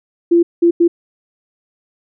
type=tone bursts at uneven times; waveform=sine; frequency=341.7 Hz; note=F4; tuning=38 cents flat; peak=-7 dBFS; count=3; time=0.31-0.43 / 0.62-0.71 / 0.8-0.88 s; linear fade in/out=10 ms; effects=none